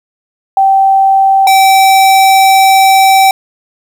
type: tone pair in turn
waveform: sine / square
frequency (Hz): 777 / 772.5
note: G5 / G5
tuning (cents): -16 / -26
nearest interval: unison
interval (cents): 10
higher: first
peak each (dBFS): -4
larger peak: neither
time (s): 0.57-1.47 / 1.47-3.31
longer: second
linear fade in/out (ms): 2
effects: 7-bit